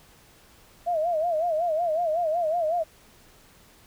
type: tone with vibrato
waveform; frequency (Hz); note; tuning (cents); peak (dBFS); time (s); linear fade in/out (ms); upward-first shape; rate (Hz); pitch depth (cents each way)
sine; 659.3; E5; 0; -22; 0.86-2.84; 20; sine; 5.4; 130
effects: pink hiss -55 dBFS RMS until 3.86 s